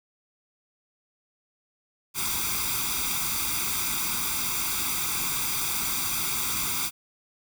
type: noise with comb filter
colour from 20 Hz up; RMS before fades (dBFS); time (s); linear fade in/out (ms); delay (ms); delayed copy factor
white; -28; 2.14-6.91; 50; 0.84; +0.9
effects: none